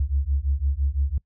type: beating tone pair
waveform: sine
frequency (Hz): 66.8 / 72.7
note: C2 / D2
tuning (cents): +36 / -17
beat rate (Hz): 5.9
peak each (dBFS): -23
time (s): 0-1.18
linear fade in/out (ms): 5
effects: noise-tail reverb RT60 0.1 s tail -23 dB re dry + tanh soft clip ceiling -13 dBFS